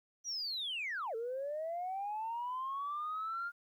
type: linear two-way sweep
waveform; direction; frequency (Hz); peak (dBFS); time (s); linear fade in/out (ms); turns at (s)
sine; down then up; 5920 to 440 to 1418; -35; 0.24-3.52; 50; 1.15
effects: tanh soft clip ceiling -32 dBFS + 12-bit